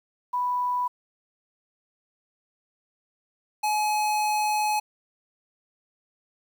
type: tone pair in turn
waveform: sine / square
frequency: 987.8 / 847.2 Hz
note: B5 / G#5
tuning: 0 / +34 cents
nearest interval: minor third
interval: 266 cents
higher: first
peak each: -23 dBFS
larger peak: neither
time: 0.33-0.88 / 3.63-4.8 s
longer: second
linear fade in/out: 10 ms
effects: 9-bit